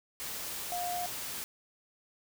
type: tone in noise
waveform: sine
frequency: 710 Hz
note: F5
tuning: 28 cents sharp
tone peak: -33 dBFS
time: 0.72-1.06 s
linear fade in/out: 0 ms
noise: white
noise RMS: -39 dBFS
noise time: 0.2-1.44 s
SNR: +3 dB
effects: none